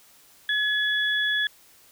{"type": "tone pair together", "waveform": "sine", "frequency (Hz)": [1700, 3395], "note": ["G#6", "G#7"], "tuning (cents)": [40, 37], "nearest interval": "octave", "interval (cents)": 1197, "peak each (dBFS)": [-23, -26], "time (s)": [0.49, 1.47], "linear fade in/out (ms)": 2, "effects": ["white hiss -55 dBFS RMS until 1.91 s"]}